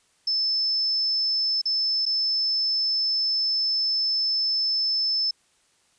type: tone with dropouts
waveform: sine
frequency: 5260 Hz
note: E8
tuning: 5 cents flat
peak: -21 dBFS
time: 0.27-5.31 s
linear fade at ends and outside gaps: 5 ms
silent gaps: 1.616-1.655 / 2.055-2.062 s
effects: white hiss -64 dBFS RMS until 5.98 s + resampled to 22050 Hz